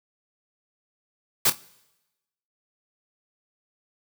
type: noise with echo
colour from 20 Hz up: white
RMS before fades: -19 dBFS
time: 1.45-1.5 s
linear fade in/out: 5 ms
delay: 26 ms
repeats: 3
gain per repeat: -12 dB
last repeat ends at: 1.578 s
effects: noise-tail reverb RT60 1.0 s tail -22 dB re dry